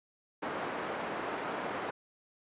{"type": "band-pass noise", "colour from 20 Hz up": "pink", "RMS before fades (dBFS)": -37, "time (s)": [0.42, 1.91], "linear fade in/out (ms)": 10, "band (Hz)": [340, 1600], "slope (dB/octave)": 12, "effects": ["resampled to 8000 Hz"]}